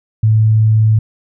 sine tone, 109.4 Hz, A2, 9 cents flat, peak -7 dBFS, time 0.23-0.99 s, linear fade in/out 5 ms, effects none

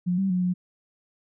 sine tone with pitch steps, 178.5 / 193.1 / 181.4 / 180 Hz, F3 / G3 / F#3 / F#3, +38 / -26 / -34 / -47 cents, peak -21 dBFS, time 0.06-0.54 s, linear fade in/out 20 ms, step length 120 ms, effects none

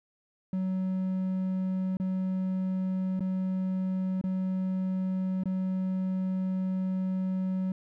triangle tone with dropouts, 187.2 Hz, F#3, 20 cents sharp, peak -25 dBFS, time 0.53-7.72 s, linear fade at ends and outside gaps 2 ms, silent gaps 1.97-1.999 / 3.195-3.206 / 4.213-4.239 / 5.436-5.456 s, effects none

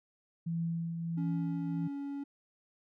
sine tone with tremolo, 166.9 Hz, E3, 22 cents sharp, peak -30 dBFS, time 0.46-1.88 s, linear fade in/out 10 ms, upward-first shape triangle, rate 1.5 Hz, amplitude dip 45%
triangle tone, 281.1 Hz, C#4, 24 cents sharp, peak -34 dBFS, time 1.17-2.24 s, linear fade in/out 10 ms
effects none

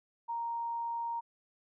sine tone, 932.3 Hz, A#5, in tune, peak -33 dBFS, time 0.28-1.21 s, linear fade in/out 20 ms, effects none

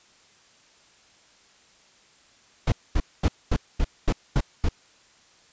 brown noise bursts, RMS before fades -20 dBFS, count 8, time 2.67-4.688 s, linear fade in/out 5 ms, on 51 ms, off 230 ms, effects white hiss -57 dBFS RMS until 5.52 s + resampled to 16000 Hz

